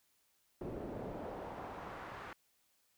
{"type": "noise with band-pass filter sweep", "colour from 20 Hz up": "brown", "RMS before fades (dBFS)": -45, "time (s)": [0.61, 2.33], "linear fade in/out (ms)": 2, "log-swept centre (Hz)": [370, 1500], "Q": 1.3, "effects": ["white hiss -75 dBFS RMS until 2.97 s"]}